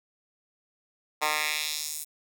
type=tone with high-pass filter sweep; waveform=10% pulse; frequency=152.1 Hz; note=D#3; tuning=39 cents flat; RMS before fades=-30 dBFS; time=1.21-2.05 s; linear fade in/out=20 ms; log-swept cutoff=1000 to 9800 Hz; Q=1.3; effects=none